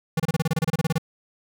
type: tone bursts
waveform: square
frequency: 161.4 Hz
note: E3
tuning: 36 cents flat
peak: -20 dBFS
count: 15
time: 0.17-0.982 s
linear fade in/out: 5 ms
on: 28 ms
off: 28 ms
effects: none